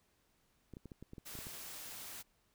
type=clicks; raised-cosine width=3 ms; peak=-36 dBFS; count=10; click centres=0.737 / 0.769 / 0.857 / 0.918 / 1.026 / 1.134 / 1.182 / 1.353 / 1.389 / 1.469 s
type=noise; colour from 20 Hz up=white; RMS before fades=-48 dBFS; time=1.25-2.23 s; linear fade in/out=20 ms
effects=pink hiss -75 dBFS RMS until 2.54 s